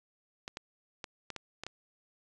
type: clicks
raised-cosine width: 0.2 ms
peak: -22 dBFS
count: 7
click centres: 0.479 / 0.571 / 1.042 / 1.303 / 1.363 / 1.636 / 1.666 s
effects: resampled to 22050 Hz